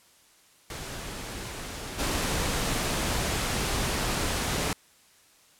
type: noise with level steps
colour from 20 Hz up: pink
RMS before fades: -37 / -28 dBFS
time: 0.7-4.73 s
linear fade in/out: 2 ms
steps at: 1.98 s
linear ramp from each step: 20 ms
effects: white hiss -59 dBFS RMS until 5.59 s + low-pass 11000 Hz 12 dB/octave